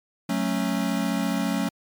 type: chord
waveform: square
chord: F# minor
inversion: none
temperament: equal with one note detuned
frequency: 185 / 220 / 274.2 Hz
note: F#3 / A3 / C#4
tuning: 0 / 0 / -19 cents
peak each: -28 dBFS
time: 0.29-1.69 s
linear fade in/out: 5 ms
effects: MP3 96 kbps